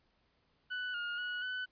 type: tone with pitch steps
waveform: 35% pulse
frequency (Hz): 1490 / 1424 / 1462 / 1500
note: F#6 / F6 / F#6 / F#6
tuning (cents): +12 / +33 / -21 / +23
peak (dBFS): -34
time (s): 0.7-1.66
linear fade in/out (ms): 20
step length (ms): 240
effects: pink hiss -74 dBFS RMS until 1.71 s + resampled to 11025 Hz